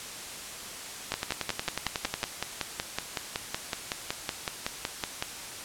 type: two click trains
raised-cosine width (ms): 0.2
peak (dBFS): -11 / -11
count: 13 / 23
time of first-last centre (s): 1.14-2.231 / 1.12-5.224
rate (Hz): 11 / 5.36
effects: white hiss -40 dBFS RMS until 5.64 s + low-pass 10000 Hz 12 dB/octave